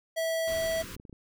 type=tone; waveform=square; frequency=653 Hz; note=E5; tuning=17 cents flat; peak=-28 dBFS; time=0.16-0.83 s; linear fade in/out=20 ms
type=band-stop noise; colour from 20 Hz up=pink; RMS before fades=-42 dBFS; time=0.47-0.96 s; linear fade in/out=10 ms; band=530 to 980 Hz; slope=96 dB/octave
type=clicks; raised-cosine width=3 ms; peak=-34 dBFS; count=9; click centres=0.662 / 0.696 / 0.805 / 0.84 / 0.965 / 0.999 / 1.052 / 1.096 / 1.128 s
effects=none